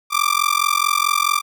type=tone with amplitude modulation; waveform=sawtooth; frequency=1181 Hz; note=D6; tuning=9 cents sharp; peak=-8 dBFS; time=0.1-1.42 s; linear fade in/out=50 ms; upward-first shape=sine; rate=44.6 Hz; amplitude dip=100%; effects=none